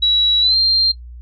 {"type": "tone with pitch glide", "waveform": "sine", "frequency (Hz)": [3900, 4180], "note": ["B7", "C8"], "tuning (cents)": [-23, -2], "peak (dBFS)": -11, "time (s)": [0.02, 0.92], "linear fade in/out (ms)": 10, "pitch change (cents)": 121, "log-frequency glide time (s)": [0.41, 0.56], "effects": ["noise-tail reverb RT60 0.1 s tail -17 dB re dry", "added 60 Hz sine -32 dBFS peak until 1.21 s"]}